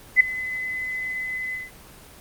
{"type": "tone with ADSR envelope", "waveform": "sine", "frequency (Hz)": 2022, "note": "B6", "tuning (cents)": 40, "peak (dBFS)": -7, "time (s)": [0.16, 1.71], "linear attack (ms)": 44, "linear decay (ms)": 5, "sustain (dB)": -19, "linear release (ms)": 170, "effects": ["pink hiss -46 dBFS RMS until 2.2 s", "Opus 24 kbps"]}